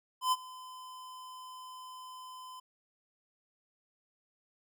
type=tone with ADSR envelope; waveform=square; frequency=1020 Hz; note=C6; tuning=44 cents flat; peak=-25 dBFS; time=0.21-2.6 s; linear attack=110 ms; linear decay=37 ms; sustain=-21 dB; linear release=7 ms; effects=none